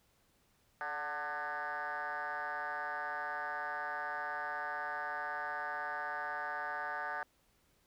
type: tone with frequency modulation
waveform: sine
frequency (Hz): 1200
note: D6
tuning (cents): +37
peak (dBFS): -35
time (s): 0.81-7.23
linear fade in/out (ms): 0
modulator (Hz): 154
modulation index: 3.6
effects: tanh soft clip ceiling -32 dBFS + pink hiss -72 dBFS RMS until 7.86 s